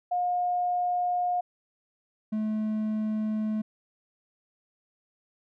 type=tone pair in turn; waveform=sine / triangle; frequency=715 / 215.7 Hz; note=F5 / A3; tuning=+41 / -34 cents; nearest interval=octave + major sixth; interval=2075 cents; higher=first; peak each=-24 dBFS; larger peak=neither; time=0.11-1.41 / 2.32-3.62 s; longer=neither; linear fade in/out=10 ms; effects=none